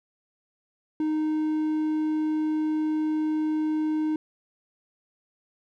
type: tone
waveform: triangle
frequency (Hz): 309.5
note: D#4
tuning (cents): -9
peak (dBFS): -21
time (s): 1-4.16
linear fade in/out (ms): 2
effects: none